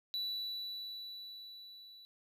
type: tone with level ramp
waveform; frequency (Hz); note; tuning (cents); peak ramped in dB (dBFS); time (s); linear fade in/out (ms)
triangle; 3951; B7; 0; -33 to -52; 0.14-2.05; 0
effects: none